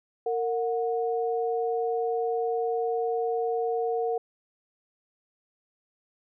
sine tone pair together, 460 / 730.2 Hz, A#4 / F#5, -23 / -23 cents, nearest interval minor sixth, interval 800 cents, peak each -26 / -30 dBFS, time 0.26-4.18 s, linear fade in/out 5 ms, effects none

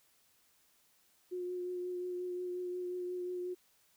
sine tone with vibrato, 359.7 Hz, F#4, 49 cents flat, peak -36 dBFS, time 1.31-3.55 s, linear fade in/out 20 ms, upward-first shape triangle, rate 5.6 Hz, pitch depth 19 cents each way, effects white hiss -70 dBFS RMS until 3.96 s

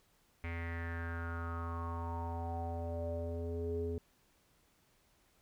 square tone with low-pass filter sweep, 84.1 Hz, E2, 35 cents sharp, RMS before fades -39 dBFS, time 0.44-3.98 s, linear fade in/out 0 ms, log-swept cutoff 2200 to 380 Hz, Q 6.9, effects pink hiss -71 dBFS RMS until 5.41 s

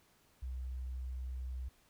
sine tone, 63.6 Hz, C2, 48 cents flat, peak -38 dBFS, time 0.42-1.69 s, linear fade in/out 10 ms, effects pink hiss -69 dBFS RMS until 1.89 s

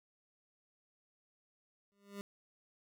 25% pulse tone with exponential growth, 200.9 Hz, G3, 43 cents sharp, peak -36 dBFS, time 1.92-2.21 s, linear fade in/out 0 ms, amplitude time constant 61 ms, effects none

